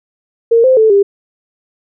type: tone with pitch steps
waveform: sine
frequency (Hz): 461.5 / 519 / 439.4 / 399.7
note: A#4 / C5 / A4 / G4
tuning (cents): -17 / -14 / -2 / +34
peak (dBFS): -5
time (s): 0.51-1.03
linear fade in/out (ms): 10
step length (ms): 130
effects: none